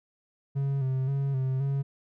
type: tone with vibrato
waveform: triangle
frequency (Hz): 134.8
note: C#3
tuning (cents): -48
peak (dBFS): -23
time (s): 0.55-1.83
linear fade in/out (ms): 20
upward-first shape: square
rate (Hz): 1.9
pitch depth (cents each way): 44
effects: none